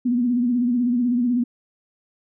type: tone with vibrato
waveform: sine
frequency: 243.6 Hz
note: B3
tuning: 24 cents flat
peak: -17 dBFS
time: 0.05-1.44 s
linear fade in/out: 10 ms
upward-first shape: sine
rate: 16 Hz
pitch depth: 69 cents each way
effects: none